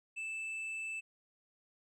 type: tone with hard clipping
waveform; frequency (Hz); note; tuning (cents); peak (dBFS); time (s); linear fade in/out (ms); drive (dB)
sine; 2637; E7; 0; -39; 0.16-1.01; 20; 4
effects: none